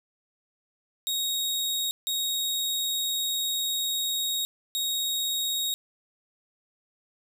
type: tone bursts at uneven times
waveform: sawtooth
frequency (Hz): 3764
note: A#7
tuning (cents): +16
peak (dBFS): -23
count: 3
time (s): 1.07-1.91 / 2.07-4.45 / 4.75-5.74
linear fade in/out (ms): 0
effects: none